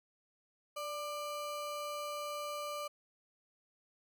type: ring-modulated tone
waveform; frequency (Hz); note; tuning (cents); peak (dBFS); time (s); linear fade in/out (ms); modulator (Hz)
square; 889; A5; +18; -36; 0.76-2.88; 10; 303
effects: none